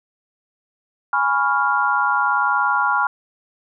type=chord; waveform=sine; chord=C# dominant seventh; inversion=second; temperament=equal; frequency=830.6 / 987.8 / 1108.7 / 1396.9 Hz; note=G#5 / B5 / C#6 / E#6; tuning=0 / 0 / 0 / 0 cents; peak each=-22 / -22 / -23 / -19 dBFS; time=1.13-3.07 s; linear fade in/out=2 ms; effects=none